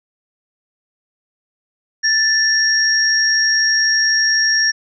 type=tone pair together; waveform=sine; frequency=1760 / 5588 Hz; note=A6 / F8; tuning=0 / 0 cents; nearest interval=octave + minor sixth; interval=2000 cents; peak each=-15 dBFS; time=2.03-4.72 s; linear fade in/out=20 ms; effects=none